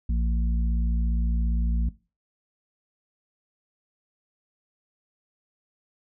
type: harmonic tone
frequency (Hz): 57.4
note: A#1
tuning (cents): -26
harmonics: 1 / 3 / 4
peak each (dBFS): -22 / -34 / -35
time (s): 0.09-1.89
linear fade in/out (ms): 5
effects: noise-tail reverb RT60 0.3 s tail -17 dB re dry